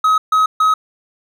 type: tone bursts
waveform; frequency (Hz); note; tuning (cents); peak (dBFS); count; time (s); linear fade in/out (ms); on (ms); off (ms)
triangle; 1272; D#6; +38; -8; 3; 0.04-0.74; 5; 140; 140
effects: none